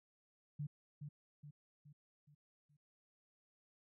sine tone with echo, 146.83 Hz, D3, in tune, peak -39 dBFS, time 0.59-0.67 s, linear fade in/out 10 ms, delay 420 ms, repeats 5, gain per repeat -6 dB, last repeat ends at 2.77 s, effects none

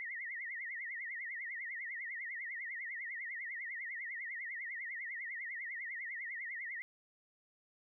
sine tone with vibrato, 1975.5 Hz, B6, in tune, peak -40 dBFS, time 0-6.82 s, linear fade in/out 0 ms, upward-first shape triangle, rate 10 Hz, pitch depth 180 cents each way, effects none

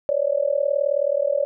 sine tone with amplitude modulation, 569 Hz, C#5, 45 cents sharp, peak -14 dBFS, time 0.09-1.45 s, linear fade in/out 0 ms, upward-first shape sine, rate 38.9 Hz, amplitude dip 95%, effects none

